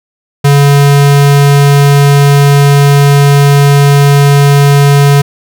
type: tone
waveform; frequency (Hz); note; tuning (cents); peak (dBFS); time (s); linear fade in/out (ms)
square; 141.9; C#3; +41; -3; 0.44-5.22; 10
effects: none